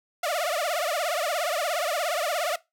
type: tone with vibrato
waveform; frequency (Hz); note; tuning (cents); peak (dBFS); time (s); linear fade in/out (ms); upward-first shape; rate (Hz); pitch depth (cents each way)
sawtooth; 646; E5; -35; -21; 0.23-2.56; 5; triangle; 17; 240
effects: noise-tail reverb RT60 0.2 s tail -20 dB re dry